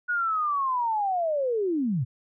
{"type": "linear sweep", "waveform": "sine", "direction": "down", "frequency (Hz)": [1466, 109.6], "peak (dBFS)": -23, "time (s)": [0.08, 2.05], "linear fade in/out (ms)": 20, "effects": []}